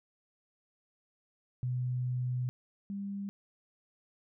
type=tone pair in turn; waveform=sine; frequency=125.3 / 199.32 Hz; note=B2 / G3; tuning=+25 / +29 cents; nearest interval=minor sixth; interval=804 cents; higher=second; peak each=-30 / -35 dBFS; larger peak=first; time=1.63-2.49 / 2.9-3.29 s; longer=first; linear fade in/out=0 ms; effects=none